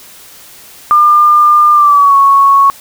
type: tone with pitch glide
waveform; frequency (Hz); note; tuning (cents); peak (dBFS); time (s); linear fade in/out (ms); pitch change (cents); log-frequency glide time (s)
sine; 1201 to 1107.7; D6 to C#6; +38 to -2; -3; 0.91-2.7; 0; -140; 1.73-2.16
effects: white hiss -36 dBFS RMS until 2.8 s